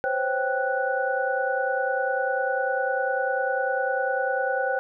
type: tone cluster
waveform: sine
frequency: 512 / 542 / 779 / 1478 Hz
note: C5 / C#5 / G5 / F#6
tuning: -38 / -39 / -11 / -2 cents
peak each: -28 dBFS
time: 0.04-4.79 s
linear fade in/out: 0 ms
effects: none